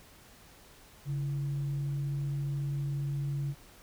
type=tone with frequency modulation; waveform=sine; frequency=141.1 Hz; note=C#3; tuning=31 cents sharp; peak=-30 dBFS; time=1.05-3.55 s; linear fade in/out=50 ms; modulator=190 Hz; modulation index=0.21; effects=pink hiss -56 dBFS RMS until 3.82 s